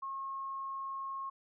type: tone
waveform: sine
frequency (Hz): 1083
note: C#6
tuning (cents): -41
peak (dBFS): -37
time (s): 0.02-1.3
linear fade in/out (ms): 10
effects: none